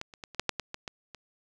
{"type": "clicks", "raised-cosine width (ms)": 0.2, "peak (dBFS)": [-19, -30, -23, -29, -10, -8, -15, -19, -19, -26], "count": 10, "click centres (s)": [0.014, 0.138, 0.238, 0.347, 0.396, 0.493, 0.597, 0.744, 0.878, 1.147], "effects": []}